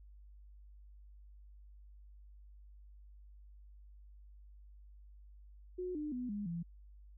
sine tone with pitch steps, 363.8 / 300.7 / 248.5 / 205.4 / 169.72 Hz, F#4 / D4 / B3 / G#3 / F3, -29 / +41 / +11 / -19 / -49 cents, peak -37 dBFS, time 5.78-6.63 s, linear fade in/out 10 ms, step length 170 ms, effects added 50 Hz sine -54 dBFS peak until 7.17 s

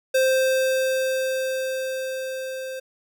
square tone with level ramp, 523.3 Hz, C5, in tune, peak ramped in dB -17 to -31 dBFS, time 0.14-2.8 s, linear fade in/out 10 ms, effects none

